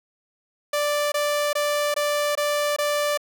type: tone bursts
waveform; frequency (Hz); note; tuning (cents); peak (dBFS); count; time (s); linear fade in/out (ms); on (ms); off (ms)
sawtooth; 587.3; D5; 0; -17; 6; 0.73-3.175; 5; 390; 21
effects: none